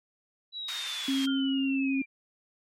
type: linear sweep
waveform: sine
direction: down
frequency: 3949 to 2349 Hz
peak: -34 dBFS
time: 0.52-2.06 s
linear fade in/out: 50 ms
type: band-pass noise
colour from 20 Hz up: white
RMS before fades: -39 dBFS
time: 0.68-1.26 s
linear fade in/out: 5 ms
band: 1400 to 4200 Hz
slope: 12 dB/octave
type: tone with vibrato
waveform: sine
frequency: 269.8 Hz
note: C#4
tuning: 47 cents flat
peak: -25 dBFS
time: 1.08-2.02 s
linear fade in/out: 5 ms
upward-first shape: triangle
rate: 11 Hz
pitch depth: 8 cents each way
type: tone with exponential decay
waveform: sine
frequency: 1416 Hz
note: F6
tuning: 23 cents sharp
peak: -34 dBFS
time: 1.27-1.83 s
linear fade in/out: 5 ms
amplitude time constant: 120 ms
effects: MP3 64 kbps